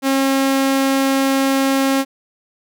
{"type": "tone", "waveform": "sawtooth", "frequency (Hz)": 270.4, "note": "C#4", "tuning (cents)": -43, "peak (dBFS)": -10, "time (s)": [0.02, 2.05], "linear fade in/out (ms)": 50, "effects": []}